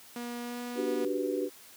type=tone with pitch glide; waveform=sawtooth; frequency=240 to 243.1 Hz; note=B3 to B3; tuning=-49 to -27 cents; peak=-32 dBFS; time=0.16-1.05 s; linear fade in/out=2 ms; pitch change=+22 cents; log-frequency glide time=0.4-0.62 s
type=chord; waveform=sine; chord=G major seventh; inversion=second; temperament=equal; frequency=293.7 / 370 / 392 / 493.9 Hz; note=D4 / F#4 / G4 / B4; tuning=0 / 0 / 0 / 0 cents; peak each=-34 dBFS; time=0.75-1.5 s; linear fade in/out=50 ms
effects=white hiss -53 dBFS RMS until 1.76 s + high-pass 100 Hz 12 dB/octave